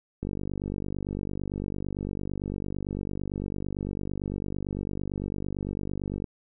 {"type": "click train", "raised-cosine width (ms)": 3, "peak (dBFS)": -19, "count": 295, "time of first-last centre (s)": [0.23, 6.242], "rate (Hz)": 48.9, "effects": []}